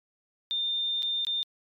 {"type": "tone with dropouts", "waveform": "sine", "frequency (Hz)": 3610, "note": "A7", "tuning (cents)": 44, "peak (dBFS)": -26, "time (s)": [0.51, 1.43], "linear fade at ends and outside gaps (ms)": 0, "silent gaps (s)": [[1.023, 1.03], [1.249, 1.269]], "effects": ["MP3 96 kbps"]}